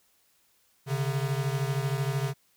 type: beating tone pair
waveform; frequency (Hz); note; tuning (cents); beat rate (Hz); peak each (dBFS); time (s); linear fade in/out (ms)
square; 133.6 / 146.6; C3 / D3; +36 / -3; 13; -29 / -32; 0.86-2.34; 50
effects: white hiss -67 dBFS RMS until 2.56 s